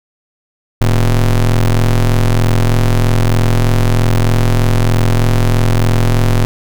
square ring-modulated tone, 64.2 Hz, C2, 32 cents flat, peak -6 dBFS, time 0.81-6.45 s, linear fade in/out 0 ms, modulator 42.6 Hz, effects none

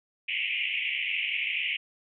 pink band-pass noise, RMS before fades -30 dBFS, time 0.28-1.77 s, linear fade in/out 10 ms, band 2100 to 3000 Hz, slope 96 dB/octave, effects none

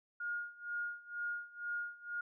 sine tone with tremolo, 1426 Hz, F6, 36 cents sharp, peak -35 dBFS, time 0.2-2.21 s, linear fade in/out 5 ms, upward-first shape sine, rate 2.1 Hz, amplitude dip 90%, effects none

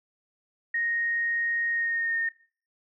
sine tone with pitch glide, 1864.7 to 1834.8 Hz, A#6 to A#6, 0 to -28 cents, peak -25 dBFS, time 0.74-2.29 s, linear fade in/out 5 ms, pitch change -28 cents, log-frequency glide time 1.7-2.18 s, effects noise-tail reverb RT60 0.4 s tail -17 dB re dry

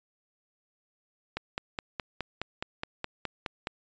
click train, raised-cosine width 0.3 ms, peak -16 dBFS, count 12, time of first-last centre 1.37-3.671 s, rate 4.78 Hz, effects resampled to 16000 Hz

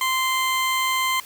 20% pulse tone, 1042 Hz, C6, 7 cents flat, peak -15 dBFS, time 0.01-1.2 s, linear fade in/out 2 ms, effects white hiss -43 dBFS RMS until 1.25 s

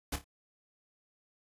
pink noise with echo, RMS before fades -34 dBFS, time 0.12-0.16 s, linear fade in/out 5 ms, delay 28 ms, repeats 3, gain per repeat -10 dB, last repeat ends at 0.244 s, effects resampled to 32000 Hz

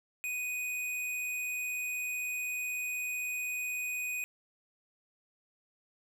square tone, 2489 Hz, D#7, in tune, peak -34 dBFS, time 0.24-4.24 s, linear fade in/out 0 ms, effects 10-bit

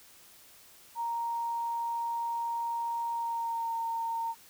sine tone with pitch glide, 932.3 to 916.8 Hz, A#5 to A#5, 0 to -29 cents, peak -30 dBFS, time 0.95-4.35 s, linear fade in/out 50 ms, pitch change -29 cents, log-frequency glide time 3.13-3.75 s, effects white hiss -56 dBFS RMS until 4.49 s

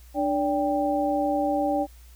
sine tone cluster, 296.3 / 576 / 789 Hz, D4 / D5 / G5, +15 / -34 / +11 cents, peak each -26 dBFS, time 0.14-1.87 s, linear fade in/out 50 ms, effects added 60 Hz sine -46 dBFS peak until 2.15 s + white hiss -57 dBFS RMS until 2.15 s

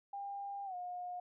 sine tone with pitch glide, 800 to 716.8 Hz, G5 to F5, +35 to +45 cents, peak -40 dBFS, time 0.13-1.2 s, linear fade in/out 5 ms, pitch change -190 cents, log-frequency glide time 0.65-0.75 s, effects none

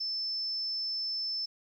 sine tone, 5280 Hz, E8, 2 cents sharp, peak -31 dBFS, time 0-1.46 s, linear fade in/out 10 ms, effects 11-bit

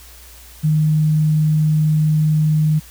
sine tone, 154.1 Hz, D#3, 16 cents flat, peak -12 dBFS, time 0.63-2.8 s, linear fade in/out 20 ms, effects added 60 Hz sine -42 dBFS peak until 2.9 s + white hiss -43 dBFS RMS until 2.9 s

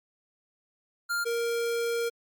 square tone pair in turn, 1400 / 467.2 Hz, F6 / A#4, +4 / +4 cents, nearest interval octave + perfect fifth, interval 1900 cents, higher first, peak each -27 dBFS, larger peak neither, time 1.09-1.25 / 1.25-2.1 s, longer second, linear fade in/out 20 ms, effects MP3 96 kbps

